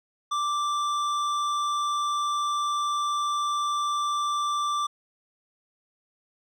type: tone with hard clipping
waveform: sine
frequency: 1174.7 Hz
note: D6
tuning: in tune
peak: -26 dBFS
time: 0.31-4.87 s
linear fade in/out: 10 ms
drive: 11 dB
effects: none